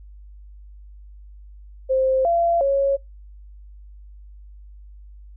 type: tone with pitch steps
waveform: sine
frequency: 525 / 682 / 552 Hz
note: C5 / F5 / C#5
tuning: +6 / -41 / -7 cents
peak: -16 dBFS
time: 1.89-2.97 s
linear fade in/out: 20 ms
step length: 360 ms
effects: noise-tail reverb RT60 0.2 s tail -26 dB re dry + added 50 Hz sine -40 dBFS peak until 5.36 s